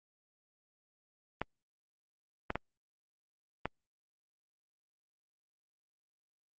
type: clicks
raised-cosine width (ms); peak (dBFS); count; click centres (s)
0.5; -17; 4; 1.416 / 2.504 / 2.556 / 3.656
effects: Opus 32 kbps